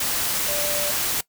sine tone in noise, 587.3 Hz, D5, in tune, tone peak -28 dBFS, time 0.48-0.91 s, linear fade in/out 5 ms, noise white, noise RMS -24 dBFS, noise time 0-1.21 s, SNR -7 dB, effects noise-tail reverb RT60 0.1 s tail -20 dB re dry

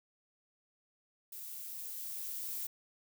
violet noise with level ramp, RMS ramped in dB -46 to -39 dBFS, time 1.32-2.67 s, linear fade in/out 5 ms, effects none

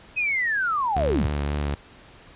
sine linear sweep, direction down, 2559 to 45.21 Hz, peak -21 dBFS, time 0.16-1.28 s, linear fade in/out 20 ms
sawtooth tone with vibrato, 72.6 Hz, D2, 19 cents flat, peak -20 dBFS, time 0.96-1.75 s, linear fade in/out 5 ms, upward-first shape triangle, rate 3.7 Hz, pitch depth 34 cents each way
effects pink hiss -49 dBFS RMS until 2.35 s + resampled to 8000 Hz

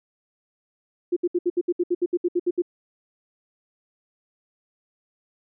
sine tone bursts, 352.1 Hz, F4, 14 cents sharp, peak -18 dBFS, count 14, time 1.12-2.621 s, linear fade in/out 10 ms, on 45 ms, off 67 ms, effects none

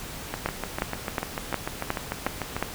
two click trains, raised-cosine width 0.5 ms, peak -9 / -13 dBFS, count 7 / 16, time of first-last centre 0.46-2.626 / 0.34-2.566 s, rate 2.77 / 6.74 Hz, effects pink hiss -38 dBFS RMS until 2.74 s

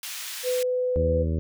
pink high-pass noise, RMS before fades -35 dBFS, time 0.03-0.63 s, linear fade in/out 2 ms, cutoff 2300 Hz, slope 12 dB/octave
sine tone, 502 Hz, B4, 28 cents sharp, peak -22 dBFS, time 0.43-1.26 s, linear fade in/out 50 ms
harmonic tone, 80.4 Hz, E2, 43 cents flat, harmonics 1 / 2 / 3 / 4 / 5 / 6 / 7, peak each -24 / -30 / -34 / -36 / -38 / -40 / -41 dBFS, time 0.96-1.39 s, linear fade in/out 0 ms
effects none

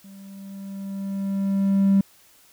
triangle tone with level ramp, 196 Hz, G3, in tune, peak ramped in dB -40 to -10 dBFS, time 0.04-2.01 s, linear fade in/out 5 ms, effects tanh soft clip ceiling -10 dBFS + white hiss -55 dBFS RMS until 2.52 s

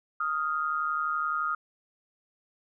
sine tone pair together, 1245.3 / 1396.9 Hz, D#6 / F6, +1 / 0 cents, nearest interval major second, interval 199 cents, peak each -28 / -31 dBFS, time 0.2-1.55 s, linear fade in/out 5 ms, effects none

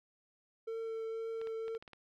triangle tone with vibrato, 449.9 Hz, A4, 39 cents sharp, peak -35 dBFS, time 0.67-1.78 s, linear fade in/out 10 ms, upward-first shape triangle, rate 2 Hz, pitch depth 12 cents each way
clicks, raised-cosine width 0.3 ms, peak -35 dBFS, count 7, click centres 1.415 / 1.472 / 1.681 / 1.75 / 1.825 / 1.878 / 1.933 s
effects none

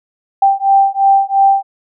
sine beating tone pair, 784 / 786.9 Hz, G5 / G5, 0 / +6 cents, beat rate 2.9 Hz, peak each -11 dBFS, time 0.42-1.63 s, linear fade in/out 5 ms, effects none

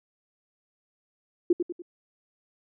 sine tone with echo, 349.2 Hz, F4, in tune, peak -16 dBFS, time 1.5-1.53 s, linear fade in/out 5 ms, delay 97 ms, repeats 3, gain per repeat -7 dB, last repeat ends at 1.821 s, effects none

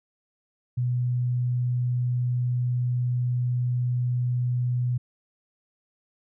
sine tone, 123.47 Hz, B2, in tune, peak -22 dBFS, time 0.77-4.98 s, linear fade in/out 10 ms, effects none

